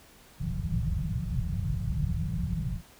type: low-pass noise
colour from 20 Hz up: white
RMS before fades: -30 dBFS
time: 0.38-2.82 s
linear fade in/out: 50 ms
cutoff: 180 Hz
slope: 96 dB/octave
effects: pink hiss -55 dBFS RMS until 2.99 s